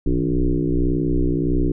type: tone with frequency modulation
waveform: sine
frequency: 155.56 Hz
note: D#3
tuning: in tune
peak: -16 dBFS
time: 0.06-1.72 s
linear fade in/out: 5 ms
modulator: 61.7 Hz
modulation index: 3.5
effects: none